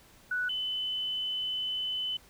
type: tone pair in turn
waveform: sine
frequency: 1480 / 3020 Hz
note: F#6 / F#7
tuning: 0 / +35 cents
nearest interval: octave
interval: 1235 cents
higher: second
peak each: -28 / -30 dBFS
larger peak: first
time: 0.31-0.49 / 0.49-2.17 s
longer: second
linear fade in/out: 5 ms
effects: pink hiss -58 dBFS RMS until 2.29 s